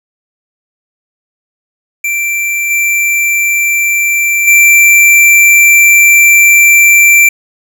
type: tone with level steps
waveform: square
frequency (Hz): 2349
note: D7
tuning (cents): 0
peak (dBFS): -12 / -9 / -3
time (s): 2.04-7.29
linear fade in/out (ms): 5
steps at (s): 2.7 / 4.47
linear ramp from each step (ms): 10
effects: 7-bit